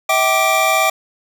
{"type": "tone cluster", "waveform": "square", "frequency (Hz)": [645, 767, 1174, 2360], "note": ["E5", "G5", "D6", "D7"], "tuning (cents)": [-38, -38, -1, 8], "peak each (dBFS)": -19, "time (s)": [0.09, 0.9], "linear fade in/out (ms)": 5, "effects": []}